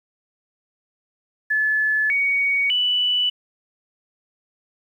sine tone with pitch steps, 1726 / 2242 / 2969 Hz, A6 / C#7 / F#7, -34 / +19 / +5 cents, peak -17 dBFS, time 1.5-3.3 s, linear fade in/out 10 ms, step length 600 ms, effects 9-bit

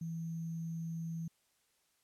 sine tone with sample-and-hold, 164.81 Hz, E3, in tune, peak -37 dBFS, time 0.01-1.28 s, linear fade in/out 5 ms, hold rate 6300 Hz, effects white hiss -75 dBFS RMS until 2.03 s + low-pass 12000 Hz 12 dB/octave

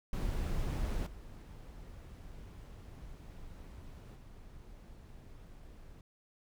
brown noise with level steps, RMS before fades -35 / -49 / -52 dBFS, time 0.13-6.01 s, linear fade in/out 2 ms, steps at 1.06 / 4.15 s, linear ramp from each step 10 ms, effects none

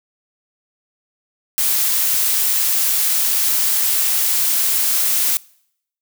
blue noise, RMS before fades -17 dBFS, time 1.58-5.37 s, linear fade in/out 0 ms, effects noise-tail reverb RT60 0.7 s tail -24 dB re dry

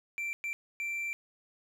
triangle tone bursts at uneven times, 2349 Hz, D7, in tune, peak -31 dBFS, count 3, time 0.18-0.33 / 0.44-0.53 / 0.8-1.13 s, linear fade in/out 0 ms, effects none

